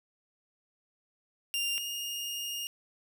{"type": "tone pair in turn", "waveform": "sawtooth", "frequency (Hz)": [2794, 2838], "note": ["F7", "F7"], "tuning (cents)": [0, 27], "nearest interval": "unison", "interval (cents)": 27, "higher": "second", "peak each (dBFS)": [-26, -31], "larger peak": "first", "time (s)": [[1.54, 1.78], [1.78, 2.67]], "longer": "second", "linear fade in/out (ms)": 0, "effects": []}